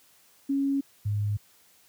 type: tone pair in turn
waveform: sine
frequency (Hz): 276.4 / 103.53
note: C#4 / G#2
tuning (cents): -5 / -5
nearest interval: octave + perfect fourth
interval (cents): 1700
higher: first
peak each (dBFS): -23 / -24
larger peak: first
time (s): 0.49-0.81 / 1.05-1.37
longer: neither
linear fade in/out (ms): 10
effects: white hiss -60 dBFS RMS until 1.88 s + high-pass 60 Hz 12 dB/octave